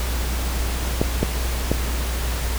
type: clicks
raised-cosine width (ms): 2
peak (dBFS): -4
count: 3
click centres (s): 1.015 / 1.23 / 1.716
effects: added 60 Hz sine -22 dBFS peak until 2.58 s + pink hiss -29 dBFS RMS until 2.58 s